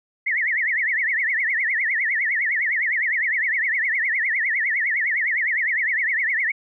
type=tone with vibrato; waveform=sine; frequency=1964 Hz; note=B6; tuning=10 cents flat; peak=-19 dBFS; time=0.26-6.52 s; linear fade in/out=10 ms; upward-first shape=triangle; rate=9.8 Hz; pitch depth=240 cents each way; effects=none